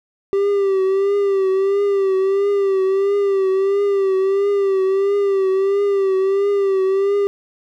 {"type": "tone with vibrato", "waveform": "triangle", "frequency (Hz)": 392, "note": "G4", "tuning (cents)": 0, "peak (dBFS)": -12, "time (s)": [0.33, 7.27], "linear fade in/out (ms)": 0, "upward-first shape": "triangle", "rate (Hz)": 1.5, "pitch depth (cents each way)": 65, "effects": []}